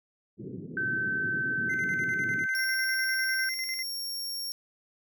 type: band-pass noise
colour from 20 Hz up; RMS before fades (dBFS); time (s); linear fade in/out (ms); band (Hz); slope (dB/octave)
pink; -39; 0.37-2.47; 50; 110 to 410; 48
type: tone with pitch glide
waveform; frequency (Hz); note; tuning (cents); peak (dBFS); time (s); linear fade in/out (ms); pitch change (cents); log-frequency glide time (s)
sine; 1540 to 1555.2; G6 to G6; -31 to -14; -27; 0.77-3.49; 2; +17; 2.4-2.57
type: tone with tremolo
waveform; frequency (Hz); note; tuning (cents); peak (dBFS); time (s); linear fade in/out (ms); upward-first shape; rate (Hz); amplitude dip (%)
triangle; 2065; C7; -23; -30; 1.69-3.83; 10; square; 10; 70
type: tone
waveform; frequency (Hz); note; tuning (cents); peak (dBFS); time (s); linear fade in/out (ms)
sawtooth; 5530; F8; -18; -30; 2.55-4.52; 0
effects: none